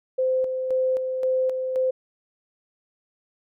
sine tone with tremolo, 517 Hz, C5, 21 cents flat, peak -19 dBFS, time 0.18-1.91 s, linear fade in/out 10 ms, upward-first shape square, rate 1.9 Hz, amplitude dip 45%, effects none

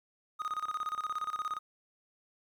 triangle tone with tremolo, 1244.5 Hz, D#6, in tune, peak -29 dBFS, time 0.39-1.59 s, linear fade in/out 20 ms, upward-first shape square, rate 17 Hz, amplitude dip 80%, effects 11-bit

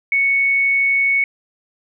sine tone, 2217 Hz, C#7, in tune, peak -13 dBFS, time 0.12-1.24 s, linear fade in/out 2 ms, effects none

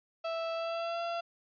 35% pulse tone with pitch glide, 659.3 to 681 Hz, E5 to F5, 0 to -44 cents, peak -31 dBFS, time 0.24-1.21 s, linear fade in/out 10 ms, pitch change +56 cents, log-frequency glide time 0.54-1.02 s, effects resampled to 11025 Hz

